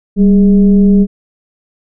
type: tone with frequency modulation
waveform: sine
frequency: 196 Hz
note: G3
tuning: in tune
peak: -4 dBFS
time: 0.16-1.07 s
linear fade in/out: 50 ms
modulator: 217 Hz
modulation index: 0.5
effects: none